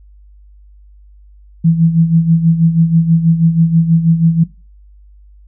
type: tone with tremolo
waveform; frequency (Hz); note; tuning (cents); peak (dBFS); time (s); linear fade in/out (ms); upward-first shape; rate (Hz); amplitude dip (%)
sine; 164.81; E3; 0; -5; 1.64-4.44; 10; sine; 6.2; 70
effects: noise-tail reverb RT60 0.3 s tail -19 dB re dry + added 50 Hz sine -39 dBFS peak until 5.47 s